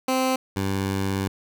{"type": "tone pair in turn", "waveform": "15% pulse", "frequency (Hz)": [260, 97.12], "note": ["C4", "G2"], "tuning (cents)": [-11, -16], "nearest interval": "octave + perfect fourth", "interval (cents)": 1705, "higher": "first", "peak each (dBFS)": [-14, -17], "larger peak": "first", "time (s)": [[0.08, 0.36], [0.56, 1.28]], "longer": "second", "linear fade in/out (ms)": 5, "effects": []}